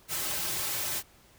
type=noise with comb filter; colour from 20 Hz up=white; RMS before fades=-32 dBFS; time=0.08-1.03 s; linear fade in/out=50 ms; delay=4.2 ms; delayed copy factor=-0.7; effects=pink hiss -59 dBFS RMS until 1.38 s